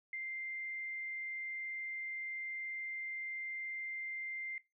sine tone, 2093 Hz, C7, in tune, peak -39 dBFS, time 0.13-4.58 s, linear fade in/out 2 ms, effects noise-tail reverb RT60 0.2 s tail -17 dB re dry

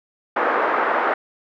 white band-pass noise, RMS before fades -20 dBFS, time 0.36-1.14 s, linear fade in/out 5 ms, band 340 to 1500 Hz, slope 24 dB/octave, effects none

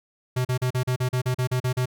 square tone bursts, 126.6 Hz, B2, 43 cents sharp, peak -22 dBFS, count 12, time 0.36-1.858 s, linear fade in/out 10 ms, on 90 ms, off 38 ms, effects none

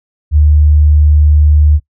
sine tone, 75 Hz, D2, 37 cents sharp, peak -4 dBFS, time 0.31-1.8 s, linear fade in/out 50 ms, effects noise-tail reverb RT60 0.1 s tail -21 dB re dry

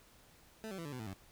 20% pulse tone with pitch steps, 220 / 191.52 / 166.73 / 145.15 / 126.36 / 110 / 95.76 Hz, A3 / G3 / E3 / D3 / B2 / A2 / G2, 0 / -40 / +20 / -20 / +40 / 0 / -40 cents, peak -37 dBFS, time 0.64-1.137 s, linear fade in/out 0 ms, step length 71 ms, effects pink hiss -63 dBFS RMS until 1.31 s

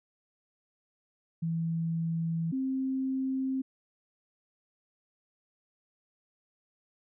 sine tone pair in turn, 164.81 / 264.2 Hz, E3 / C4, 0 / +17 cents, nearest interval minor sixth, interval 817 cents, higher second, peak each -28 dBFS, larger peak neither, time 1.42-2.52 / 2.52-3.62 s, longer neither, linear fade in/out 10 ms, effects none

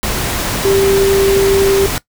sine tone in noise, 392 Hz, G4, in tune, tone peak -9 dBFS, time 0.65-1.86 s, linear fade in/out 0 ms, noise pink, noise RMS -18 dBFS, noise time 0.03-1.98 s, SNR +6 dB, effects noise-tail reverb RT60 0.1 s tail -19 dB re dry

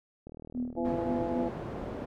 click train, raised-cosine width 2 ms, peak -32 dBFS, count 37, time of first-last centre 0.27-1.186 s, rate 39.3 Hz
sine tone with tremolo, 247 Hz, B3, in tune, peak -28 dBFS, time 0.54-1.5 s, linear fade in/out 20 ms, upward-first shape triangle, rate 3.8 Hz, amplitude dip 95%
harmonic tone, 169 Hz, E3, 43 cents sharp, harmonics 2 / 3 / 4 / 5, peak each -34 / -35 / -37 / -40 dBFS, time 0.76-1.5 s, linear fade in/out 20 ms
white low-pass noise, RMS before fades -38 dBFS, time 0.84-2.06 s, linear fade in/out 20 ms, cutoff 510 Hz, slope 12 dB/octave
effects none

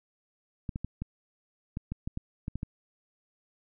clicks, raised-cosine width 5 ms, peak -21 dBFS, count 11, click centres 0.692 / 0.759 / 0.846 / 1.02 / 1.771 / 1.92 / 2.075 / 2.174 / 2.481 / 2.556 / 2.631 s, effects none

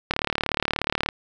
click train, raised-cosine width 0.3 ms, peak -6 dBFS, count 37, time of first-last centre 0.11-1.088 s, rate 36.8 Hz, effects none

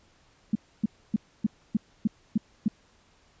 sine tone bursts, 214.3 Hz, A3, 45 cents flat, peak -19 dBFS, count 8, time 0.53-2.682 s, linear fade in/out 5 ms, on 24 ms, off 280 ms, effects pink hiss -62 dBFS RMS until 3.4 s + resampled to 16000 Hz

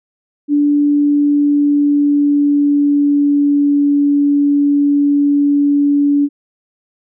sine tone with pitch glide, 290.9 to 286.7 Hz, D4 to D4, -16 to -42 cents, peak -9 dBFS, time 0.48-6.29 s, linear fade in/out 50 ms, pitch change -26 cents, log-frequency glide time 0.71-3.92 s, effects none

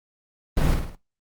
brown noise with echo, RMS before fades -20 dBFS, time 0.57-0.74 s, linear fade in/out 2 ms, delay 53 ms, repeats 4, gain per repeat -5 dB, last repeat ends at 0.952 s, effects noise-tail reverb RT60 0.2 s tail -19 dB re dry + Opus 24 kbps

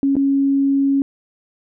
sine tone with dropouts, 275.8 Hz, C#4, 9 cents flat, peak -13 dBFS, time 0.03-1.02 s, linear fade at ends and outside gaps 1 ms, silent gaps 0.155-0.166 s, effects none

